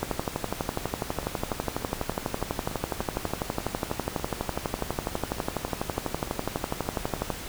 two click trains, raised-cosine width 1 ms, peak -23 / -12 dBFS, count 21 / 89, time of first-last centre 1.23-7.165 / 0.03-7.303 s, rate 3.37 / 12.1 Hz, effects pink hiss -38 dBFS RMS until 7.48 s

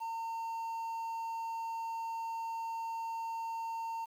triangle tone with quantisation, 910 Hz, A#5, 42 cents flat, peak -34 dBFS, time 0-4.06 s, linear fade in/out 20 ms, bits 10, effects none

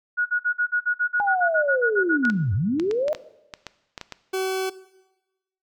sine tone bursts, 1453 Hz, F#6, 32 cents flat, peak -19 dBFS, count 16, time 0.17-2.314 s, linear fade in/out 20 ms, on 89 ms, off 48 ms
sine linear two-way sweep, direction down then up, 832 to 87.31 to 629 Hz, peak -20 dBFS, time 1.2-3.13 s, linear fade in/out 0 ms, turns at 2.54 s
clicks, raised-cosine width 0.2 ms, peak -16 dBFS, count 11, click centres 2.252 / 2.3 / 2.798 / 2.912 / 3.082 / 3.149 / 3.538 / 3.667 / 3.978 / 4.013 / 4.123 s
40% pulse tone, 378.8 Hz, F#4, 41 cents sharp, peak -22 dBFS, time 4.33-4.7 s, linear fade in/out 10 ms
effects noise-tail reverb RT60 1.0 s tail -17 dB re dry

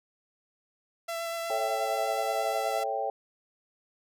sawtooth tone with vibrato, 670 Hz, E5, 28 cents sharp, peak -28 dBFS, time 1.08-2.84 s, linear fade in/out 10 ms, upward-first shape sine, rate 8.3 Hz, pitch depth 11 cents each way
sine chord, A dominant seventh, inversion none, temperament equal, 440 / 554.4 / 659.3 / 784 Hz, A4 / C#5 / E5 / G5, 0 / 0 / 0 / 0 cents, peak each -36 / -34 / -35 / -31 dBFS, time 1.5-3.1 s, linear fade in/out 2 ms
effects none

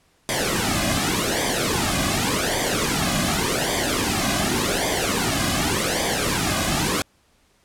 pink noise with flanger, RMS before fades -22 dBFS, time 0.29-7.02 s, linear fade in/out 0 ms, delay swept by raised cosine 0.73 to 2.23 ms, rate 0.87 Hz, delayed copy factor -0.75, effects pink hiss -61 dBFS RMS until 7.64 s + low-pass 11000 Hz 12 dB/octave

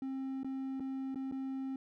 triangle tone with dropouts, 266.4 Hz, C4, 31 cents sharp, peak -34 dBFS, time 0.02-1.76 s, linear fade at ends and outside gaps 2 ms, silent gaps 0.433-0.445 / 0.798-0.804 / 1.146-1.157 / 1.314-1.322 s, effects none

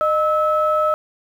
sine tone pair together, 613.5 / 1300 Hz, D#5 / E6, -25 / -24 cents, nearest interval octave + minor second, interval 1301 cents, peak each -17 dBFS, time 0.01-0.94 s, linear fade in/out 0 ms, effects tanh soft clip ceiling -7 dBFS + 8-bit

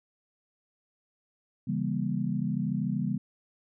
sine chord, C# diminished seventh, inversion none, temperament just, 138.59 / 166.31 / 199.57 / 239.5 Hz, C#3 / E3 / G3 / Bb3, 0 / +16 / +31 / +47 cents, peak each -33 / -33 / -31 / -33 dBFS, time 1.67-3.18 s, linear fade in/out 10 ms, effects none

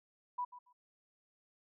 sine tone with echo, 985 Hz, B5, 5 cents flat, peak -34 dBFS, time 0.38-0.45 s, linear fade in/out 10 ms, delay 140 ms, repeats 2, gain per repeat -15 dB, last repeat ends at 0.73 s, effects none

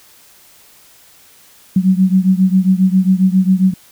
sine beating tone pair, 185 / 192.4 Hz, F#3 / G3, 0 / -32 cents, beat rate 7.4 Hz, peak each -11 / -13 dBFS, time 1.76-3.74 s, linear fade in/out 5 ms, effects white hiss -46 dBFS RMS until 3.91 s

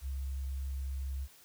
sine tone, 67.3 Hz, C2, 49 cents sharp, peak -34 dBFS, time 0.01-1.28 s, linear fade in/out 50 ms, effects white hiss -59 dBFS RMS until 1.44 s

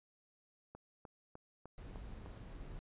click train, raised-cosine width 1 ms, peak -37 dBFS, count 6, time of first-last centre 0.75-2.261 s, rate 3.31 Hz
brown noise, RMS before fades -49 dBFS, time 1.78-2.79 s, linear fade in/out 0 ms
effects resampled to 8000 Hz

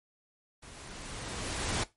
pink noise with level ramp, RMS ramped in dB -50 to -30 dBFS, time 0.62-1.84 s, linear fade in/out 10 ms, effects noise-tail reverb RT60 0.2 s tail -17 dB re dry + MP3 48 kbps

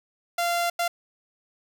sawtooth tone bursts at uneven times, 691 Hz, F5, 19 cents flat, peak -19 dBFS, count 2, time 0.38-0.7 / 0.79-0.88 s, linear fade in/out 5 ms, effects none

